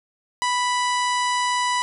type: harmonic tone with a mistuned harmonic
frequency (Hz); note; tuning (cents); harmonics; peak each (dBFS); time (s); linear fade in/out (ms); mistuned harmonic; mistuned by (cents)
987.8; B5; 0; 1 / 2 / 3 / 4 / 5 / 6 / 7 / 8 / 9 / 10; -21 / -27 / -31 / -33 / -35 / -37 / -38 / -39 / -40 / -41; 0.42-1.82; 0; 7; +34
effects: none